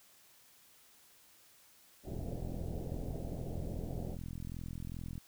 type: low-pass noise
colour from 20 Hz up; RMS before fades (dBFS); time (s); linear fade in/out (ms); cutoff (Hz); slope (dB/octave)
pink; -43; 2.03-4.18; 50; 710; 48
type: click train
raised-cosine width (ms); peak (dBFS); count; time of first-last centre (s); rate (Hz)
5; -31; 131; 2.12-5.179; 42.5
effects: white hiss -63 dBFS RMS until 5.27 s